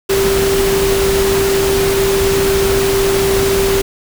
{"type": "tone in noise", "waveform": "sine", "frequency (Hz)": 391, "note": "G4", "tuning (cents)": -4, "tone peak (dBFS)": -12, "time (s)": [0.09, 3.82], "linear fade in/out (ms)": 10, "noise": "pink", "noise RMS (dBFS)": -18, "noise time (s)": [0.09, 3.82], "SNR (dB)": 3, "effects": []}